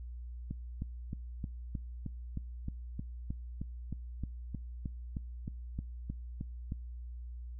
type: click train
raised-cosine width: 5 ms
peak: -25 dBFS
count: 21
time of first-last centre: 0.51-6.721 s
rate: 3.22 Hz
effects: noise-tail reverb RT60 0.5 s tail -26 dB re dry + added 60 Hz sine -41 dBFS peak until 7.59 s